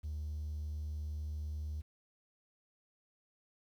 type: tone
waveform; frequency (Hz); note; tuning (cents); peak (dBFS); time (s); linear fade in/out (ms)
triangle; 75.6; D#2; -49; -34; 0.03-1.82; 20
effects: tanh soft clip ceiling -33 dBFS + 11-bit